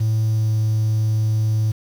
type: tone with pitch glide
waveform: triangle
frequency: 110 to 109.05 Hz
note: A2 to A2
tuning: 0 to -15 cents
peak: -13 dBFS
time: 0-1.72 s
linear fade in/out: 10 ms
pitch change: -15 cents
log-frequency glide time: 0.23-0.55 s
effects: tanh soft clip ceiling -11 dBFS + 7-bit